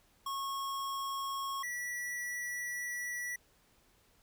square tone pair in turn, 1094 / 1949.3 Hz, C#6 / B6, -23 / -23 cents, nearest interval minor seventh, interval 1000 cents, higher second, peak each -36 / -37 dBFS, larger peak first, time 0.26-1.63 / 1.63-3.36 s, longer second, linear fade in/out 5 ms, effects pink hiss -68 dBFS RMS until 4.22 s

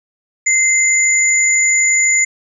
sine tone pair together, 2076 / 6983 Hz, C7 / A8, -14 / -14 cents, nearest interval octave + major sixth, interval 2100 cents, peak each -13 dBFS, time 0.46-2.25 s, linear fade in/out 10 ms, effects none

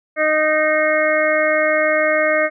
harmonic tone, 308.8 Hz, D#4, 13 cents flat, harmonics 1 / 2 / 4 / 5 / 6 / 7, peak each -27 / -16 / -24 / -24 / -22 / -21 dBFS, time 0.16-2.5 s, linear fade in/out 50 ms, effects none

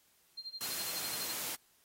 sine tone with tremolo, 4186 Hz, C8, in tune, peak -39 dBFS, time 0.37-1.34 s, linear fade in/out 10 ms, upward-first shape sine, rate 12 Hz, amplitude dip 90%
white high-pass noise, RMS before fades -39 dBFS, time 0.61-1.55 s, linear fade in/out 0 ms, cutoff 120 Hz, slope 12 dB/octave
effects white hiss -69 dBFS RMS until 1.84 s + AAC 48 kbps

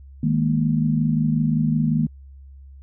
sine chord, D# suspended fourth, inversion none, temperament equal, 155.56 / 207.7 / 233.1 Hz, D#3 / G#3 / A#3, 0 / 0 / 0 cents, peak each -20 / -25 / -21 dBFS, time 0.23-2.07 s, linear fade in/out 5 ms, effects added 68 Hz sine -40 dBFS peak until 2.82 s

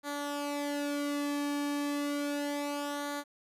sawtooth tone with flanger, 288.5 Hz, D4, 31 cents flat, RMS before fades -34 dBFS, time 0.03-3.24 s, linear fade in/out 50 ms, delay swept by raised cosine 0.37 to 1.47 ms, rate 0.32 Hz, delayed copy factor -0.65, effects resampled to 32000 Hz + 11-bit

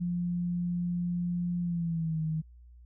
sine tone with pitch glide, 175.3 to 157.99 Hz, F3 to D#3, +7 to +27 cents, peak -28 dBFS, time 0-2.42 s, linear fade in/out 20 ms, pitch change -180 cents, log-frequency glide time 1.61-2.21 s, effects added 60 Hz sine -50 dBFS peak until 2.85 s

